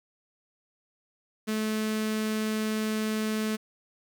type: tone with notch filter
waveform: sawtooth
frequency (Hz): 216.7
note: A3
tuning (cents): -26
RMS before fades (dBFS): -29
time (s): 1.47-3.57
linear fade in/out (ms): 20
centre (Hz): 800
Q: 1.5
effects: 10-bit